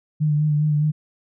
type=tone with vibrato; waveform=sine; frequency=150.5 Hz; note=D3; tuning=43 cents sharp; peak=-16 dBFS; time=0.2-0.92 s; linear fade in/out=20 ms; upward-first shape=sine; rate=4.9 Hz; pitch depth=30 cents each way; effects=none